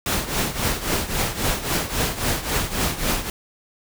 pink noise with tremolo, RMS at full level -20 dBFS, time 0.06-3.3 s, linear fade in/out 2 ms, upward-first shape triangle, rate 3.7 Hz, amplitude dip 80%, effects none

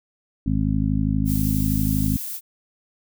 harmonic tone, 52.4 Hz, G#1, 16 cents sharp, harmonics 1 / 2 / 3 / 4 / 5, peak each -25 / -25 / -25 / -25 / -25 dBFS, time 0.46-2.17 s, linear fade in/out 5 ms
violet noise, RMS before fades -31 dBFS, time 1.25-2.41 s, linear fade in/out 50 ms
effects none

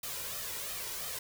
white noise with flanger, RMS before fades -39 dBFS, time 0.03-1.19 s, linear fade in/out 5 ms, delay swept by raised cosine 1.6 to 2.1 ms, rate 2.9 Hz, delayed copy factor +0.6, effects none

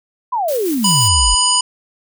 sine exponential sweep, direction down, 1046.5 to 43.65 Hz, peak -15 dBFS, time 0.32-1.35 s, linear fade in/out 10 ms
blue noise with tremolo, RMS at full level -27 dBFS, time 0.48-1.08 s, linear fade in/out 5 ms, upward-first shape square, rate 5.7 Hz, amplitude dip 35%
harmonic tone, 987.8 Hz, B5, in tune, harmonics 1 / 3 / 5 / 7 / 9, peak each -18 / -18 / -18 / -18 / -18 dBFS, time 0.84-1.61 s, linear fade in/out 5 ms
effects none

